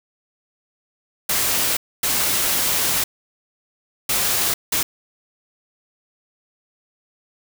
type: noise bursts at uneven times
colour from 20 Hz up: white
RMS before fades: -20 dBFS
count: 4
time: 1.29-1.77 / 2.03-3.04 / 4.09-4.54 / 4.72-4.83 s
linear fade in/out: 5 ms
effects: none